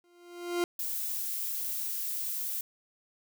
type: tone with exponential growth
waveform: 40% pulse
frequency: 349.2 Hz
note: F4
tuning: in tune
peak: -24 dBFS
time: 0.04-0.64 s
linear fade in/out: 1 ms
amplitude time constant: 130 ms
type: noise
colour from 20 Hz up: violet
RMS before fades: -34 dBFS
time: 0.79-2.61 s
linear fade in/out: 2 ms
effects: none